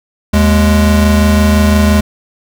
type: tone pair together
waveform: square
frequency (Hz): 78.1 / 208.5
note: D#2 / G#3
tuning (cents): +7 / +7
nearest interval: octave + perfect fourth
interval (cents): 1700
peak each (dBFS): -10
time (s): 0.33-2.01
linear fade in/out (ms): 10
effects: none